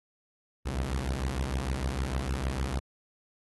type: beating tone pair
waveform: sawtooth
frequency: 62.4 / 69 Hz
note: B1 / C#2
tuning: +19 / -7 cents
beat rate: 6.6 Hz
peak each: -28 dBFS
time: 0.65-2.8 s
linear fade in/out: 20 ms
effects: AAC 32 kbps